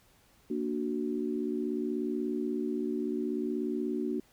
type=chord; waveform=sine; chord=Bb augmented; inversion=none; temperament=equal; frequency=233.1 / 293.7 / 370 Hz; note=Bb3 / D4 / F#4; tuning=0 / 0 / 0 cents; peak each=-34 dBFS; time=0.5-4.2 s; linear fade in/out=5 ms; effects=pink hiss -64 dBFS RMS until 4.32 s